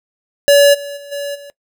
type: tone with level steps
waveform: square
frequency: 570 Hz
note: C#5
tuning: 48 cents sharp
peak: -6 / -25 / -32 / -21 / -33 dBFS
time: 0.48-1.5 s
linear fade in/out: 0 ms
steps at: 0.73 / 0.96 / 1.11 / 1.34 s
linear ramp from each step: 20 ms
effects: noise-tail reverb RT60 0.1 s tail -19 dB re dry